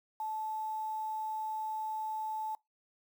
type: tone with quantisation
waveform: sine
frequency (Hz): 870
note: A5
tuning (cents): -20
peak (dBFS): -34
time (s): 0.2-2.55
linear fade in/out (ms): 2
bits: 9
effects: noise-tail reverb RT60 0.2 s tail -24 dB re dry